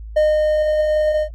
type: tone with ADSR envelope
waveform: triangle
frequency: 612 Hz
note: D#5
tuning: 29 cents flat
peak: -9 dBFS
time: 0.16-1.29 s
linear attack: 10 ms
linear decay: 200 ms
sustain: -3 dB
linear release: 90 ms
effects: added 54 Hz sine -30 dBFS peak until 1.34 s + AAC 48 kbps